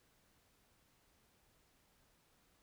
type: silence
effects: pink hiss -73 dBFS RMS until 2.62 s